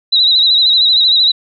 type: tone with vibrato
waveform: sine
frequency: 3904 Hz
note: B7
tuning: 21 cents flat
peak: -7 dBFS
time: 0.12-1.32 s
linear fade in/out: 10 ms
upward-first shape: sine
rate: 13 Hz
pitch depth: 66 cents each way
effects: none